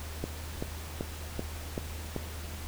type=click train; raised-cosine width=2 ms; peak=-18 dBFS; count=6; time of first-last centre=0.24-2.163 s; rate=2.6 Hz; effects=added 78 Hz sine -39 dBFS peak until 2.67 s + pink hiss -44 dBFS RMS until 2.67 s